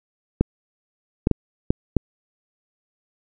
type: clicks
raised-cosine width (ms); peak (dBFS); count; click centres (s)
3; -3; 5; 0.41 / 1.271 / 1.313 / 1.705 / 1.967
effects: none